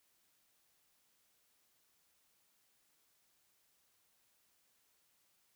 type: silence
effects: white hiss -75 dBFS RMS until 5.55 s